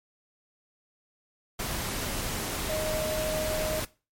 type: tone in noise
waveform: sine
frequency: 622.3 Hz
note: D#5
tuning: in tune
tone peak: -29 dBFS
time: 2.69-3.8 s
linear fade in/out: 5 ms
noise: pink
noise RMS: -32 dBFS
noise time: 1.59-3.85 s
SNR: 0 dB
effects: noise-tail reverb RT60 0.3 s tail -19 dB re dry + MP3 64 kbps